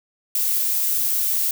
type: noise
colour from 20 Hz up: violet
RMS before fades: -21 dBFS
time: 0.35-1.51 s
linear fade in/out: 2 ms
effects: none